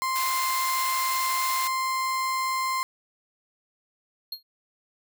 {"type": "tone", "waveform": "35% pulse", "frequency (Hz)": 1046.5, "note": "C6", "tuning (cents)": 0, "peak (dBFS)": -23, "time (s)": [0.02, 2.83], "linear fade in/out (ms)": 0}
{"type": "high-pass noise", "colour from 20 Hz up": "white", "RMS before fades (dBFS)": -32, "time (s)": [0.15, 1.68], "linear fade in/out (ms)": 10, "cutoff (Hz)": 660, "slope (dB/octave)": 96}
{"type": "tone with exponential decay", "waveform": "square", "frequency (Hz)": 4251, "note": "C8", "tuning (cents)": 27, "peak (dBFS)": -28, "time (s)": [4.32, 4.43], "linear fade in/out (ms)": 5, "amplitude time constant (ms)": 22}
{"effects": []}